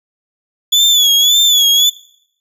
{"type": "tone with vibrato", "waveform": "35% pulse", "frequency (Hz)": 3426, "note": "A7", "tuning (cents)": -47, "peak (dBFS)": -6, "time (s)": [0.72, 1.9], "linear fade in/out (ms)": 10, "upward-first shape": "sine", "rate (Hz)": 1.8, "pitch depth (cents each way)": 78, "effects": ["noise-tail reverb RT60 0.7 s tail -21 dB re dry", "resampled to 32000 Hz"]}